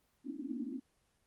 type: band-pass noise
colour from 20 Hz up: pink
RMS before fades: -41 dBFS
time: 0.24-0.8 s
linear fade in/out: 20 ms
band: 230 to 320 Hz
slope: 96 dB/octave
effects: pink hiss -75 dBFS RMS until 1.26 s + Opus 24 kbps